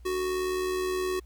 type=tone with amplitude modulation; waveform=square; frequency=370 Hz; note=F#4; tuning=in tune; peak=-26 dBFS; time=0.05-1.2 s; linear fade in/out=10 ms; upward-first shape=sine; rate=79.2 Hz; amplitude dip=40%; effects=added 60 Hz sine -46 dBFS peak until 1.25 s + pink hiss -68 dBFS RMS until 1.25 s